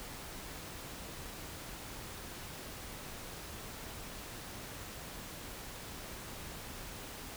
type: silence
effects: pink hiss -46 dBFS RMS until 7.36 s